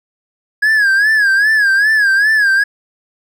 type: tone with vibrato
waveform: triangle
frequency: 1661.2 Hz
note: G#6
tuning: in tune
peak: -7 dBFS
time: 0.62-2.64 s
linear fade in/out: 10 ms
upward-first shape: sine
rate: 2.5 Hz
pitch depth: 110 cents each way
effects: none